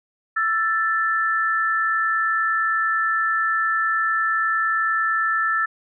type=tone pair together; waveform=sine; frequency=1330.2 / 1759 Hz; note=E6 / A6; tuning=+15 / -1 cents; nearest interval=perfect fourth; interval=484 cents; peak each=-21 dBFS; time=0.36-5.66 s; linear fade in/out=10 ms; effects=none